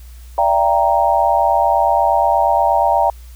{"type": "chord", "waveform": "sine", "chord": "E half-diminished seventh", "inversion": "third", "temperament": "equal with one note detuned", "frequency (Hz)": [587.3, 675.8, 784, 932.3], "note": ["D5", "E5", "G5", "Bb5"], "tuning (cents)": [0, 43, 0, 0], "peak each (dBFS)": [-19, -17, -16, -16], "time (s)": [0.38, 3.1], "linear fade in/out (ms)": 2, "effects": ["added 60 Hz sine -34 dBFS peak until 3.35 s", "white hiss -49 dBFS RMS until 3.35 s"]}